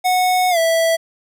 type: tone with pitch glide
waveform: square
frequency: 734 to 657.7 Hz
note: F#5 to E5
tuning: -14 to -4 cents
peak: -14 dBFS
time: 0.04-0.97 s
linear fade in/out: 20 ms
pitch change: -190 cents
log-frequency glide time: 0.5-0.58 s
effects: none